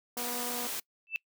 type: noise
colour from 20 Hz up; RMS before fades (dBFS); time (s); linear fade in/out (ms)
white; -36; 0.17-0.8; 5
type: click train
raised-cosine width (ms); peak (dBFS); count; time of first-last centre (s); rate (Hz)
1; -28; 122; 0.17-0.668; 243
type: tone with exponential growth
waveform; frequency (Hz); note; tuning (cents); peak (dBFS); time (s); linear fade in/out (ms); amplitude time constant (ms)
sine; 2647; E7; +7; -24; 1.07-1.16; 0; 18
effects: noise-tail reverb RT60 0.1 s tail -24 dB re dry + high-pass 200 Hz 12 dB/octave